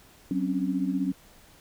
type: tone cluster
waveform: sine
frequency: 187.5 / 265.4 / 280.8 Hz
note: F#3 / C4 / C#4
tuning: +23 / +25 / +22 cents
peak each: -29 dBFS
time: 0.31-1.12 s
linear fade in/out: 2 ms
effects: pink hiss -55 dBFS RMS until 1.6 s